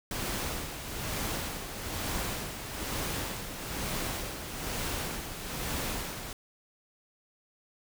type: noise with tremolo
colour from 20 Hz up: pink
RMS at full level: -33 dBFS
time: 0.11-6.33 s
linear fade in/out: 2 ms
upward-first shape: sine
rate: 1.1 Hz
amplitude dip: 55%
effects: none